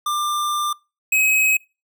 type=tone pair in turn; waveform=square; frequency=1191 / 2546 Hz; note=D6 / D#7; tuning=+24 / +39 cents; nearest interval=octave + minor second; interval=1315 cents; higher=second; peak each=-20 / -15 dBFS; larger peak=second; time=0.06-0.73 / 1.12-1.57 s; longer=first; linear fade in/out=5 ms; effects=noise-tail reverb RT60 0.3 s tail -26 dB re dry